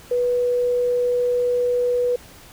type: tone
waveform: sine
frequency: 490 Hz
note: B4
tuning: 14 cents flat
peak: -17 dBFS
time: 0.11-2.16 s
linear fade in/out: 5 ms
effects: pink hiss -45 dBFS RMS until 2.52 s